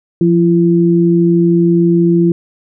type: tone pair together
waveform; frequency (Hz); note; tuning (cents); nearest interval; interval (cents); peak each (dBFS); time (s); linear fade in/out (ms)
sine; 173.2 / 339.1; F3 / E4; -14 / +49; octave; 1163; -10; 0.21-2.32; 2
effects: none